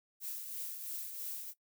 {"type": "noise with tremolo", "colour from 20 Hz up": "violet", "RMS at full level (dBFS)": -40, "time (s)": [0.2, 1.54], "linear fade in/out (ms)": 50, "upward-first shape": "triangle", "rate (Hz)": 3, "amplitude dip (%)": 50, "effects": ["noise-tail reverb RT60 0.1 s tail -18 dB re dry"]}